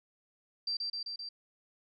sine tone with echo, 4699 Hz, D8, in tune, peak -31 dBFS, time 0.67-0.77 s, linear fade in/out 5 ms, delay 130 ms, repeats 4, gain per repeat -2 dB, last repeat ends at 1.29 s, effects none

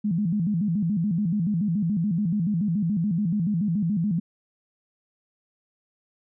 sine tone with vibrato, 186.4 Hz, F#3, 13 cents sharp, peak -21 dBFS, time 0.04-4.2 s, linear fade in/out 10 ms, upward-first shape square, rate 7 Hz, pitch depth 200 cents each way, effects none

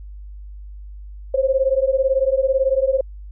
sine beating tone pair, 523.3 / 541.3 Hz, C5 / C#5, 0 / -41 cents, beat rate 18 Hz, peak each -18 dBFS, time 1.34-3.01 s, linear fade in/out 5 ms, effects added 50 Hz sine -33 dBFS peak until 3.31 s

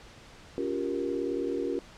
sine chord, G half-diminished seventh, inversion second, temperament just, 282.2 / 352.8 / 392 / 470.4 Hz, Db4 / F4 / G4 / Bb4, +31 / +18 / 0 / +16 cents, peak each -34 / -33 / -34 / -34 dBFS, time 0.58-1.79 s, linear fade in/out 0 ms, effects pink hiss -51 dBFS RMS until 1.97 s + low-pass 6000 Hz 12 dB/octave

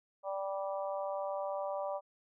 harmonic tone, 195.2 Hz, G3, 7 cents flat, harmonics 3 / 4 / 5 / 6, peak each -36 / -41 / -43 / -46 dBFS, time 0.23-2.01 s, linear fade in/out 50 ms, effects none

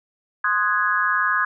sine chord, Ab dominant seventh, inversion first, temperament equal, 1046.5 / 1244.5 / 1480 / 1661.2 Hz, C6 / Eb6 / Gb6 / Ab6, 0 / 0 / 0 / 0 cents, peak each -25 / -23 / -25 / -21 dBFS, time 0.44-1.45 s, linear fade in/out 5 ms, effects none

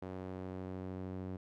sawtooth tone with band-pass filter sweep, 93.1 Hz, F#2, 11 cents sharp, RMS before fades -43 dBFS, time 0.02-1.37 s, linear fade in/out 5 ms, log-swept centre 450 to 260 Hz, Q 0.77, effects none

